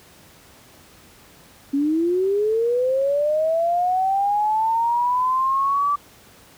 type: linear sweep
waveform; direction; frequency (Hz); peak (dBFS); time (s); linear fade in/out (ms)
sine; up; 273.2 to 1165; -17; 1.73-5.96; 10
effects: pink hiss -49 dBFS RMS until 6.57 s + high-pass 60 Hz 12 dB/octave